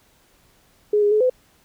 sine tone with pitch steps, 418.2 / 412 / 427.1 / 507 Hz, G#4 / G#4 / G#4 / B4, +12 / -14 / +48 / +45 cents, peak -14 dBFS, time 0.93-1.298 s, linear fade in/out 5 ms, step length 92 ms, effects pink hiss -58 dBFS RMS until 1.64 s

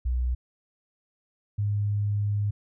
sine tone pair in turn, 61.74 / 102.97 Hz, B1 / G#2, 0 / -14 cents, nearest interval major sixth, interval 886 cents, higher second, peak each -23 dBFS, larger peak neither, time 0.05-0.35 / 1.58-2.51 s, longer second, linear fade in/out 10 ms, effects none

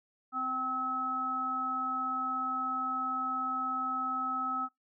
harmonic tone, 258.3 Hz, C4, 22 cents flat, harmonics 1 / 3 / 5, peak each -41 / -40 / -31 dBFS, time 0.32-4.69 s, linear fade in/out 50 ms, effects noise-tail reverb RT60 0.2 s tail -25 dB re dry

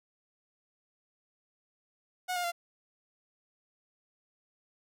sawtooth tone with pitch steps, 730 / 710 / 690.6 Hz, F#5 / F5 / F5, -24 / +28 / -20 cents, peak -27 dBFS, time 2.28-2.52 s, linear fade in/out 20 ms, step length 80 ms, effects none

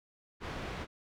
pink low-pass noise, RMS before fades -40 dBFS, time 0.4-0.87 s, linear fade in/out 50 ms, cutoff 3000 Hz, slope 12 dB/octave, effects none

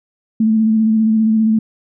sine tone with vibrato, 220 Hz, A3, in tune, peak -10 dBFS, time 0.4-1.59 s, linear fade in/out 5 ms, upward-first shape square, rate 15 Hz, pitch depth 22 cents each way, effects none

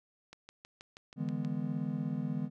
click train, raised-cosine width 0.2 ms, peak -31 dBFS, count 8, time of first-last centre 0.33-1.448 s, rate 6.26 Hz
triangle chord, E dominant seventh, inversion third, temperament just, 148.33 / 164.81 / 206 / 247.2 Hz, D3 / E3 / G#3 / B3, +18 / 0 / -14 / +2 cents, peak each -36 dBFS, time 1.16-2.5 s, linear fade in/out 50 ms
effects none

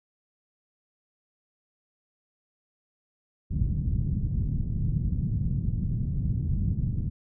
white low-pass noise, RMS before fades -27 dBFS, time 3.5-7.1 s, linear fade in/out 20 ms, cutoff 160 Hz, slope 24 dB/octave, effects none

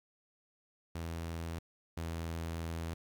sawtooth tone pair in turn, 83 / 82.65 Hz, E2 / E2, +12 / +5 cents, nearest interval unison, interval 7 cents, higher first, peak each -34 / -33 dBFS, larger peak second, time 0.95-1.59 / 1.97-2.94 s, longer second, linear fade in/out 5 ms, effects 11-bit

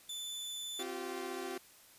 sawtooth tone with vibrato, 3506 Hz, A7, 7 cents flat, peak -37 dBFS, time 0.09-0.83 s, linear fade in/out 5 ms, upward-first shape triangle, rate 18 Hz, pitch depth 17 cents each way
sawtooth chord, C suspended fourth, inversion none, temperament equal with one note detuned, 261.6 / 349.2 / 385.3 Hz, C4 / F4 / G4, 0 / 0 / -30 cents, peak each -43 / -39 / -38 dBFS, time 0.79-1.58 s, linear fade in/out 5 ms
effects white hiss -60 dBFS RMS until 1.98 s + resampled to 32000 Hz

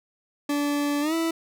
40% pulse tone with pitch glide, 289.4 to 328.6 Hz, D4 to E4, -25 to -5 cents, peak -22 dBFS, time 0.49-1.31 s, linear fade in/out 5 ms, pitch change +220 cents, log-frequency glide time 1.01-1.14 s, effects none

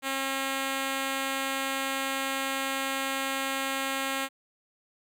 5% pulse tone, 270 Hz, C#4, 45 cents flat, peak -17 dBFS, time 0.02-4.29 s, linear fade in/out 50 ms, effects none

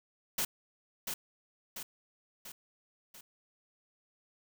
white noise with echo, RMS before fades -32 dBFS, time 0.38-0.45 s, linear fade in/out 5 ms, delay 690 ms, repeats 4, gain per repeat -5 dB, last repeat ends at 3.21 s, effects none

